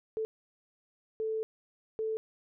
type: tone bursts at uneven times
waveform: sine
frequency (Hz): 440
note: A4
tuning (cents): 0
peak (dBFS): -30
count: 3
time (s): 0.17-0.25 / 1.2-1.43 / 1.99-2.17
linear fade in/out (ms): 0
effects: none